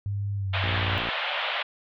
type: tone with pitch glide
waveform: sine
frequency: 100.7 to 95.27 Hz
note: G2 to G2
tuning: +47 to -49 cents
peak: -26 dBFS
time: 0.06-0.98 s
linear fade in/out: 0 ms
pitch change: -96 cents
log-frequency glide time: 0.36-0.51 s
type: band-pass noise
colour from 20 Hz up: white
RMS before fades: -29 dBFS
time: 0.53-1.63 s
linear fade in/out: 10 ms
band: 540 to 3500 Hz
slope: 48 dB/octave
type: click train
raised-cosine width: 2 ms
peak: -22 dBFS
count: 27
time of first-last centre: 0.64-1.088 s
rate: 58 Hz
effects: none